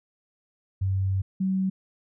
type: tone pair in turn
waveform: sine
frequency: 95.9 / 189.76 Hz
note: G2 / F#3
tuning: -37 / +44 cents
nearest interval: octave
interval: 1181 cents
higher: second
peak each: -22 dBFS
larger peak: neither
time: 0.81-1.22 / 1.4-1.7 s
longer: first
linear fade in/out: 10 ms
effects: none